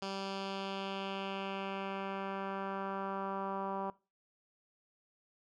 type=tone with low-pass filter sweep; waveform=10% pulse; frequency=194.7 Hz; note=G3; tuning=12 cents flat; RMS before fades=-39 dBFS; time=0.02-3.9 s; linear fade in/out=2 ms; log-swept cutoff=4900 to 1000 Hz; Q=2; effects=noise-tail reverb RT60 0.3 s tail -21 dB re dry

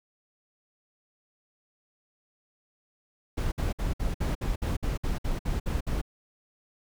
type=noise bursts; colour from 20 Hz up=brown; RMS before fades=-28 dBFS; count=13; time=3.37-6.016 s; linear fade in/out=10 ms; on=150 ms; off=58 ms; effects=none

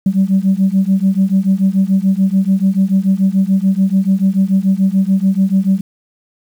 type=beating tone pair; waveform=sine; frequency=189 / 195.9 Hz; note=F#3 / G3; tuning=+37 / -1 cents; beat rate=6.9 Hz; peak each=-12 dBFS; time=0.06-5.81 s; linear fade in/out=5 ms; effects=tanh soft clip ceiling -4 dBFS + 7-bit

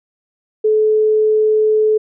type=tone; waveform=sine; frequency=431.2 Hz; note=A4; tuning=35 cents flat; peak=-10 dBFS; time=0.64-1.98 s; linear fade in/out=10 ms; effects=none

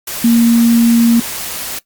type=tone in noise; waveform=sine; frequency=233.1 Hz; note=A#3; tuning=in tune; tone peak=-6 dBFS; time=0.24-1.2 s; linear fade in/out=5 ms; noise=white; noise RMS=-23 dBFS; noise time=0.07-1.79 s; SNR=+14 dB; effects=noise-tail reverb RT60 0.1 s tail -17 dB re dry + Opus 48 kbps

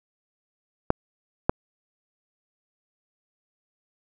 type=clicks; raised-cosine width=1 ms; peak=-4 dBFS; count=2; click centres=0.904 / 1.495 s; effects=none

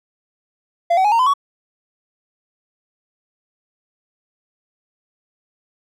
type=tone with pitch steps; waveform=triangle; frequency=686 / 756.8 / 834.9 / 921 / 1016 / 1120.9 Hz; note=F5 / F#5 / G#5 / A#5 / B5 / C#6; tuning=-31 / +39 / +9 / -21 / +49 / +19 cents; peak=-10 dBFS; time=0.9-1.338 s; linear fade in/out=10 ms; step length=73 ms; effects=none

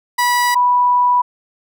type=tone pair in turn; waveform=30% pulse / sine; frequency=976 / 983.4 Hz; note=B5 / B5; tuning=-21 / -8 cents; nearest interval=unison; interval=13 cents; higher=second; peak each=-10 dBFS; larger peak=neither; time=0.18-0.55 / 0.55-1.22 s; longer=second; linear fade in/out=10 ms; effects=none

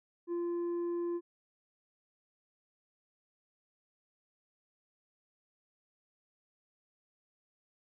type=tone with tanh clipping; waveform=sine; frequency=345.2 Hz; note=F4; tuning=20 cents flat; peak=-33 dBFS; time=0.27-1.21 s; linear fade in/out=50 ms; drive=4 dB; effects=none

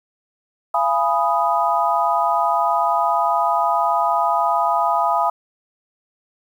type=chord; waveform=sine; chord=F half-diminished seventh; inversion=none; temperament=equal with one note detuned; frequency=684.1 / 830.6 / 987.8 / 1244.5 Hz; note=F5 / Ab5 / Cb6 / Eb6; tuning=-36 / 0 / 0 / 0 cents; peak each=-21 dBFS; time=0.74-5.3 s; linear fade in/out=5 ms; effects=8-bit

